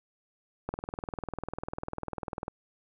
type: click train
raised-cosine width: 1 ms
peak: -19 dBFS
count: 37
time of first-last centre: 0.69-2.481 s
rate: 20.1 Hz
effects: none